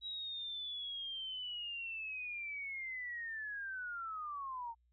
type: linear sweep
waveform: sine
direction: down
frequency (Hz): 3877 to 902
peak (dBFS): -40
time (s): 0.01-4.75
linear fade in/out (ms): 50
effects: added 60 Hz sine -70 dBFS peak until 4.92 s